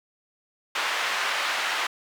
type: band-pass noise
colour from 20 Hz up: white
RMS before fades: -27 dBFS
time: 0.75-1.87 s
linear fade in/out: 5 ms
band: 850 to 2400 Hz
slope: 12 dB/octave
effects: none